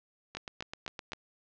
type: two click trains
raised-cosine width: 0.2 ms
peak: -20 / -21 dBFS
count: 4 / 7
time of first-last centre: 0.37-1.133 / 0.35-1.12 s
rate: 3.93 / 7.79 Hz
effects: low-pass 5000 Hz 12 dB/octave